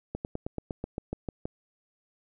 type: slowing click train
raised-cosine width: 2 ms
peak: -19 dBFS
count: 11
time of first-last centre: 0.15-1.455 s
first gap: 99 ms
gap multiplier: 1.06
effects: none

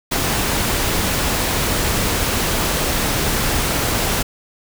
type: noise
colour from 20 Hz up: pink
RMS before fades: -19 dBFS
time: 0.11-4.23 s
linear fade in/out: 10 ms
effects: none

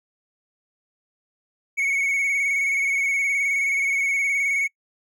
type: tone with vibrato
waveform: triangle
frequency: 2217 Hz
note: C#7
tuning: in tune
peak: -18 dBFS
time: 1.77-4.68 s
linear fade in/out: 20 ms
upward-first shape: square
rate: 19 Hz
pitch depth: 27 cents each way
effects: noise-tail reverb RT60 0.1 s tail -26 dB re dry

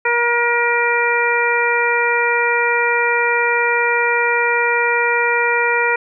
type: harmonic tone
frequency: 475.1 Hz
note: A#4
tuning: 33 cents sharp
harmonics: 1 / 2 / 3 / 4 / 5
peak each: -20 / -20 / -20 / -20 / -20 dBFS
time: 0.05-5.96 s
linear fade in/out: 5 ms
effects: none

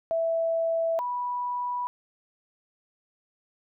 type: tone pair in turn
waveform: sine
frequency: 659.3 / 981 Hz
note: E5 / B5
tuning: 0 / -12 cents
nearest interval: perfect fifth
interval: 688 cents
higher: second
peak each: -23 / -27 dBFS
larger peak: first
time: 0.11-0.99 / 0.99-1.87 s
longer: neither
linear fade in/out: 0 ms
effects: none

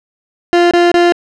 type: tone bursts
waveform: 30% pulse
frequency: 347.9 Hz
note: F4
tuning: 7 cents flat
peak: -4 dBFS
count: 3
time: 0.53-1.122 s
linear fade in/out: 0 ms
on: 180 ms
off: 26 ms
effects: low-pass 4000 Hz 12 dB/octave

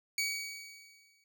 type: tone with exponential decay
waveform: 20% pulse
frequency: 2262 Hz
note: C#7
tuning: 34 cents sharp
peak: -24 dBFS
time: 0.18-1.24 s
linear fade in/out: 2 ms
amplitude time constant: 230 ms
effects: none

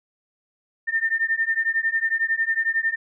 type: beating tone pair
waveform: sine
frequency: 1802 / 1813 Hz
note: A6 / A#6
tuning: +41 / -49 cents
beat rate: 11 Hz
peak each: -23 dBFS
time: 0.87-2.96 s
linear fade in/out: 20 ms
effects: none

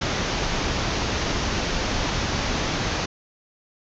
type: low-pass noise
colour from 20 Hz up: pink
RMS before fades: -25 dBFS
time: 0.01-3.06 s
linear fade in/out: 10 ms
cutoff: 6600 Hz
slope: 96 dB/octave
effects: none

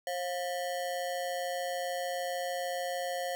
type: ring-modulated tone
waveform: square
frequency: 622.3 Hz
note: D#5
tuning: in tune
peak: -30 dBFS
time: 0.07-3.35 s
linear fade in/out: 0 ms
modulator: 86.7 Hz
effects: none

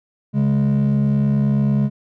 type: tone pair together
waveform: triangle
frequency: 138.59 / 207.7 Hz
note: C#3 / G#3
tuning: 0 / 0 cents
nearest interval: perfect fifth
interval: 700 cents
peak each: -14 dBFS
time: 0.33-1.9 s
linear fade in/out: 50 ms
effects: tanh soft clip ceiling -9 dBFS

